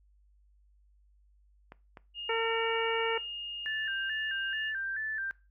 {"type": "clicks", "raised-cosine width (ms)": 0.5, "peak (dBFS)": -31, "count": 2, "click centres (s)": [1.721, 1.972]}
{"type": "tone", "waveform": "sine", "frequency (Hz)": 2840, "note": "F7", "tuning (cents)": 28, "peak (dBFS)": -37, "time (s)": [2.14, 4.73], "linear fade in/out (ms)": 50}
{"type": "harmonic tone", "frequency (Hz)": 454.1, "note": "A#4", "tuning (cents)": -45, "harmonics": [1, 2, 3, 4, 5, 6], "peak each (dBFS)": [-30, -34, -36, -37, -37, -46], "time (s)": [2.29, 3.18], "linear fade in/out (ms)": 5}
{"type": "tone with vibrato", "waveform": "sine", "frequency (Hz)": 1661.2, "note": "G#6", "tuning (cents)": 0, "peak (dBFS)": -32, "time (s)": [3.66, 5.31], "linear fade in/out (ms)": 0, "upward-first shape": "square", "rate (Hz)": 2.3, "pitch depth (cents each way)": 91}
{"effects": ["noise-tail reverb RT60 0.3 s tail -20 dB re dry", "added 50 Hz sine -61 dBFS peak until 5.5 s"]}